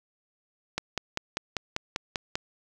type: click train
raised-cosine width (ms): 0.2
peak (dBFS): -11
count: 9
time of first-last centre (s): 0.78-2.355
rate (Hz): 5.08
effects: none